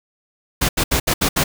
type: noise bursts at uneven times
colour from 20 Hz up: pink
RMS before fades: -17 dBFS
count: 6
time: 0.61-0.69 / 0.77-0.84 / 0.91-1 / 1.07-1.14 / 1.21-1.29 / 1.36-1.44 s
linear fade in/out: 10 ms
effects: none